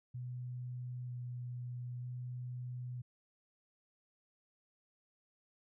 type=tone with vibrato; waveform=sine; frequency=123.6 Hz; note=B2; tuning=2 cents sharp; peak=-40 dBFS; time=0.14-3.02 s; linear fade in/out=10 ms; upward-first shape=square; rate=0.53 Hz; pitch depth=9 cents each way; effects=none

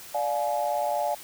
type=chord; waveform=sine; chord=D diminished; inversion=none; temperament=just; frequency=587.3 / 704.8 / 845.8 Hz; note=D5 / F5 / Ab5; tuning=0 / +16 / +31 cents; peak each=-28 dBFS; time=0.14-1.15 s; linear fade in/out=10 ms; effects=tanh soft clip ceiling -15 dBFS + white hiss -44 dBFS RMS until 1.23 s

